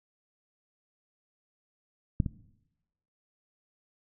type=clicks; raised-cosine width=5 ms; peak=-12 / -19 dBFS; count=2; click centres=2.202 / 2.262 s; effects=noise-tail reverb RT60 0.9 s tail -19 dB re dry